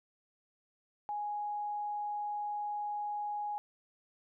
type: tone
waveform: sine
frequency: 830.6 Hz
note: G#5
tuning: in tune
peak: -34 dBFS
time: 1.09-3.58 s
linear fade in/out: 0 ms
effects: none